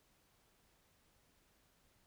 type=silence; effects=pink hiss -73 dBFS RMS until 2.06 s